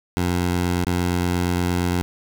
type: tone with dropouts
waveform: 15% pulse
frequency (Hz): 88.6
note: F2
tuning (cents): +25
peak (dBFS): -13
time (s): 0.17-2.02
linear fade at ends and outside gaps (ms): 0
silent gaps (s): 0.847-0.868
effects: none